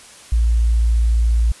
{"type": "tone", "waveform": "sine", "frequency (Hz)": 57.2, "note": "A#1", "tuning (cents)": -32, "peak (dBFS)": -12, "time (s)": [0.32, 1.52], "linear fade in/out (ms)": 5, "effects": ["white hiss -42 dBFS RMS until 1.6 s", "resampled to 24000 Hz"]}